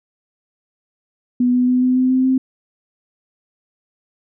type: tone with pitch steps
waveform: sine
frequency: 246.9 / 249.2 / 251.5 / 253.8 / 256.2 / 258.6 / 261 Hz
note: B3 / B3 / B3 / B3 / C4 / C4 / C4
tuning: 0 / +16 / +32 / +47 / -36 / -20 / -4 cents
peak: -12 dBFS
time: 1.4-2.38 s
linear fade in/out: 5 ms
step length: 140 ms
effects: none